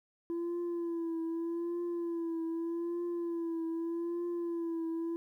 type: tone with vibrato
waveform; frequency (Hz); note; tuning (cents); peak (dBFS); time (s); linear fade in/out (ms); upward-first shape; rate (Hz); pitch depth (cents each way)
sine; 337.3; E4; +40; -30; 0.3-5.16; 0; triangle; 0.82; 53
effects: tanh soft clip ceiling -32 dBFS + 12-bit